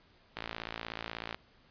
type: click train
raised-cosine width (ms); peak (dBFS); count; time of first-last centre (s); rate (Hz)
0.3; -21; 56; 0.37-1.345; 56.4
effects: pink hiss -64 dBFS RMS until 1.7 s + resampled to 11025 Hz